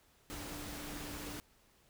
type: tone in noise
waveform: sine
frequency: 293.7 Hz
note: D4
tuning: in tune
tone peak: -49 dBFS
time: 0.3-1.4 s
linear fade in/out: 0 ms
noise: pink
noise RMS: -45 dBFS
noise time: 0.3-1.4 s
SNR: -7 dB
effects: pink hiss -68 dBFS RMS until 1.89 s